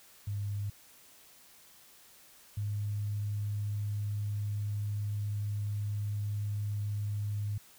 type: tone pair in turn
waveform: sine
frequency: 101.9 / 103.5 Hz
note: G#2 / G#2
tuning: -32 / -5 cents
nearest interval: unison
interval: 27 cents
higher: second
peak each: -32 / -31 dBFS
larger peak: second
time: 0.27-0.7 / 2.57-7.58 s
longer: second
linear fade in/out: 5 ms
effects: white hiss -58 dBFS RMS until 7.78 s